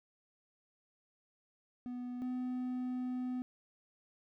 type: tone pair in turn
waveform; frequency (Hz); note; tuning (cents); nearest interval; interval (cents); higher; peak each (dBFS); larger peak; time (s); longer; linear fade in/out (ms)
triangle; 246.9 / 251.7; B3 / B3; 0 / +33; unison; 33; second; -37 / -33; second; 1.86-2.22 / 2.22-3.42; second; 0
effects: none